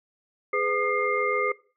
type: tone cluster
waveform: sine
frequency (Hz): 415.7 / 503 / 1219 / 2113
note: G#4 / B4 / D#6 / C7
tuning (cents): +2 / +32 / -36 / +16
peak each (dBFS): -28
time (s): 0.53-1.52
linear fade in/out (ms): 5
effects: noise-tail reverb RT60 0.4 s tail -20 dB re dry